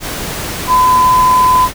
sine tone in noise, 1011 Hz, B5, 40 cents sharp, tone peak -6 dBFS, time 0.67-1.69 s, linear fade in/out 50 ms, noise pink, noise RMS -21 dBFS, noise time 0-1.74 s, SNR +12 dB, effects none

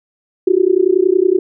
sine tone with amplitude modulation, 370 Hz, F#4, in tune, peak -5 dBFS, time 0.47-1.39 s, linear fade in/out 5 ms, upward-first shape sine, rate 30.7 Hz, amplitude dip 100%, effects none

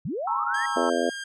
sine linear sweep, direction up, 111.3 to 1943 Hz, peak -27 dBFS, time 0.05-0.66 s, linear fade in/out 5 ms
sine chord, A# half-diminished seventh, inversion third, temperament equal with one note detuned, 830.6 / 932.3 / 1086.5 / 1318.5 Hz, G#5 / A#5 / C#6 / E6, 0 / 0 / -35 / 0 cents, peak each -33 / -31 / -32 / -29 dBFS, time 0.27-0.9 s, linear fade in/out 5 ms
sawtooth tone with vibrato, 1600 Hz, G6, 35 cents sharp, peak -29 dBFS, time 0.54-1.24 s, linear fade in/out 5 ms, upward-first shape triangle, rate 2.2 Hz, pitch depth 16 cents each way
harmonic tone, 85 Hz, F2, 46 cents flat, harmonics 3 / 4 / 5 / 6 / 7 / 8, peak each -29 / -29 / -29 / -29 / -29 / -29 dBFS, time 0.76-1.1 s, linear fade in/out 5 ms
effects resampled to 22050 Hz

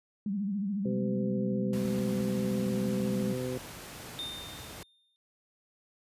sine tone with vibrato, 200 Hz, G3, 35 cents sharp, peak -29 dBFS, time 0.26-3.33 s, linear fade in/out 2 ms, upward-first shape sine, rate 14 Hz, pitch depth 100 cents each way
harmonic tone, 127.1 Hz, C3, 50 cents flat, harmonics 1 / 2 / 3 / 4, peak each -37 / -37 / -37 / -37 dBFS, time 0.85-3.58 s, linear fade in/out 5 ms
pink noise, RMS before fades -44 dBFS, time 1.73-4.83 s, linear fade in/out 2 ms
triangle tone with exponential decay, 3631 Hz, A#7, 46 cents flat, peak -32 dBFS, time 4.19-5.16 s, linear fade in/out 0 ms, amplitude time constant 210 ms
effects high-pass 60 Hz 12 dB/octave + resampled to 32000 Hz

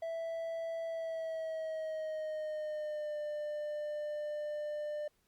triangle tone with pitch glide, 659.3 to 597.6 Hz, E5 to D5, 0 to +30 cents, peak -34 dBFS, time 0.02-5.08 s, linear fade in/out 5 ms, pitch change -170 cents, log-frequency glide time 0.86-3.18 s, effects pink hiss -75 dBFS RMS until 5.27 s + Opus 48 kbps

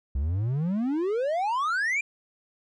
triangle exponential sweep, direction up, 63.2 to 2433 Hz, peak -22 dBFS, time 0.15-2.01 s, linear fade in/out 5 ms, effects resampled to 22050 Hz

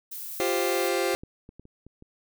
violet noise, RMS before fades -37 dBFS, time 0.11-0.89 s, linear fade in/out 10 ms
sawtooth chord, F suspended second, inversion none, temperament just, 349.2 / 392.9 / 523.8 Hz, F4 / G4 / C5, 0 / +4 / +2 cents, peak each -24 dBFS, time 0.4-1.15 s, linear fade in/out 0 ms
clicks, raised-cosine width 3 ms, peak -34 / -28 / -32 / -32 / -37 / -34 / -35 dBFS, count 7, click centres 1.144 / 1.235 / 1.491 / 1.596 / 1.654 / 1.866 / 2.024 s
effects none

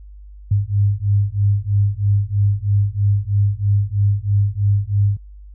sine beating tone pair, 99.8 / 102.9 Hz, G2 / G#2, +32 / -16 cents, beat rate 3.1 Hz, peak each -17 dBFS, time 0.51-5.17 s, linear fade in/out 5 ms, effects added 50 Hz sine -36 dBFS peak until 5.54 s

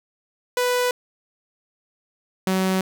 sawtooth tone pair in turn, 494.6 / 188.4 Hz, B4 / F#3, +3 / +32 cents, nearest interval octave + perfect fourth, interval 1671 cents, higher first, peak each -15 dBFS, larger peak neither, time 0.57-0.91 / 2.47-2.81 s, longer neither, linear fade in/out 2 ms, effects none

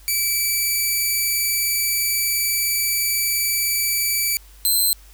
5% pulse tone pair in turn, 2311 / 4098 Hz, D7 / C8, -28 / -37 cents, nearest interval minor seventh, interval 991 cents, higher second, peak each -9 dBFS, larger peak neither, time 0.08-4.37 / 4.65-4.93 s, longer first, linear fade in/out 0 ms, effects added 50 Hz sine -44 dBFS peak until 5.13 s + white hiss -51 dBFS RMS until 5.13 s

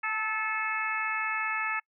harmonic tone with a mistuned harmonic, 434.8 Hz, A4, 21 cents flat, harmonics 2 / 3 / 4 / 5 / 6, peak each -37 / -33 / -33 / -34 / -36 dBFS, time 0.03-1.8 s, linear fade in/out 10 ms, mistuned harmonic 2, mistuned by +23 cents, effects noise-tail reverb RT60 0.1 s tail -26 dB re dry

